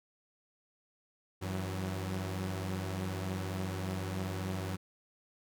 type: tone cluster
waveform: sawtooth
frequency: 94.6 / 164.8 / 185.8 Hz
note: F#2 / E3 / F#3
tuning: +39 / 0 / +7 cents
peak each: -32 / -39 / -38 dBFS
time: 1.41-4.77 s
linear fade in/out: 20 ms
effects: none